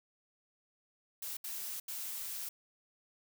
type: noise bursts at uneven times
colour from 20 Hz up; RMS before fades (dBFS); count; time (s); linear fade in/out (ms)
blue; -41; 3; 1.22-1.37 / 1.44-1.8 / 1.88-2.49; 5
effects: none